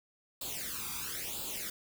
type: noise with flanger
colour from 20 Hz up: white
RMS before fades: -39 dBFS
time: 0.41-1.7 s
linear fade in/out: 5 ms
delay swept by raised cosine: 0.25 to 0.85 ms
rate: 1 Hz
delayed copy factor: +0.8
effects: none